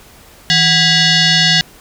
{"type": "tone with frequency modulation", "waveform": "sine", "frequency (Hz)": 740, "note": "F#5", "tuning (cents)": 0, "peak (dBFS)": -8, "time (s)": [0.5, 1.61], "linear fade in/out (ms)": 0, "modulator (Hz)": 903, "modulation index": 5.1, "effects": ["pink hiss -42 dBFS RMS until 1.8 s"]}